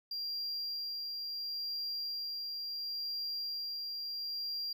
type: tone with tremolo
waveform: triangle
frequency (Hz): 4763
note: D8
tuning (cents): +24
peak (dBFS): -34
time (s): 0.11-4.73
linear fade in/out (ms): 5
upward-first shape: sine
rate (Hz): 0.72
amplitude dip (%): 25
effects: none